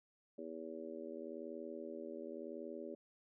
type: harmonic tone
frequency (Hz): 80.9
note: E2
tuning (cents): -32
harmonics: 3 / 4 / 5 / 6 / 7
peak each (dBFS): -51 / -50 / -49 / -56 / -50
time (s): 0.38-2.95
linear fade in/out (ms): 5
effects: none